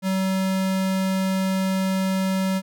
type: tone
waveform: square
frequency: 190 Hz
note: F#3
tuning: 46 cents sharp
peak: -21 dBFS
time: 0.02-2.62 s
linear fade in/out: 50 ms
effects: none